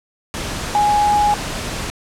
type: tone in noise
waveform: sine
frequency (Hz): 830.6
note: G#5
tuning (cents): 0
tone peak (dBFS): -12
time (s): 0.75-1.34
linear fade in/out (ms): 0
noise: pink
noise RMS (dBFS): -25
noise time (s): 0.34-1.9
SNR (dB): +10
effects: low-pass 9000 Hz 12 dB/octave